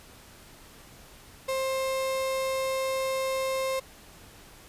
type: tone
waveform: 35% pulse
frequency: 529 Hz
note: C5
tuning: 19 cents sharp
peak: -25 dBFS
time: 1.48-3.8 s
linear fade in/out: 10 ms
effects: pink hiss -51 dBFS RMS until 4.68 s + resampled to 32000 Hz